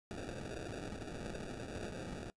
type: noise with sample-and-hold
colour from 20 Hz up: white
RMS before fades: -44 dBFS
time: 0.11-2.3 s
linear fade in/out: 0 ms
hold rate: 1050 Hz
effects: noise-tail reverb RT60 0.1 s tail -24 dB re dry + resampled to 22050 Hz